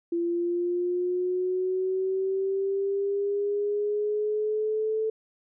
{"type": "linear sweep", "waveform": "sine", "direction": "up", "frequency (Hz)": [340, 440], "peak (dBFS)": -24, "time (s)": [0.12, 5.1], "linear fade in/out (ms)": 5, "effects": []}